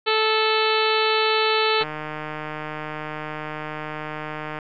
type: harmonic tone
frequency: 437.5 Hz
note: A4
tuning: 10 cents flat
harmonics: 1 / 2 / 3 / 4 / 5 / 6 / 7 / 8 / 9 / 10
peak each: -22 / -26 / -25 / -30 / -30 / -27 / -29 / -31 / -29 / -32 dBFS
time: 0.06-1.84 s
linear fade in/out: 20 ms
type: click train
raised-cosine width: 0.5 ms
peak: -16 dBFS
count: 426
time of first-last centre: 1.81-4.588 s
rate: 153 Hz
effects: none